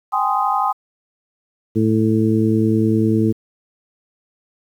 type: chord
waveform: sine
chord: Ab major seventh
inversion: third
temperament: just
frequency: 778.7 / 830.6 / 1038.3 / 1245.9 Hz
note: G5 / Ab5 / C6 / Eb6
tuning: -12 / 0 / -14 / +2 cents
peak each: -21 dBFS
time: 0.12-0.73 s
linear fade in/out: 20 ms
type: harmonic tone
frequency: 110 Hz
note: A2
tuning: in tune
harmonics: 1 / 2 / 3 / 4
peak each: -19 / -17 / -18 / -23 dBFS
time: 1.75-3.33 s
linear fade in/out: 20 ms
effects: 8-bit